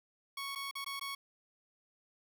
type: tone with dropouts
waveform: 15% pulse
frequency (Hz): 1108.7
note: C#6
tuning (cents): 0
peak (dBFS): -32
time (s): 0.37-1.15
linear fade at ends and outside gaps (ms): 5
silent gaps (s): 0.551-0.557 / 0.712-0.753 / 0.845-0.862 / 0.996-1.011
effects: none